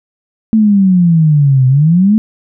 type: exponential two-way sweep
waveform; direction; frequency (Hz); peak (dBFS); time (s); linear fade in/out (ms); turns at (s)
sine; down then up; 224 to 127 to 224; -5; 0.53-2.18; 0; 1.67
effects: none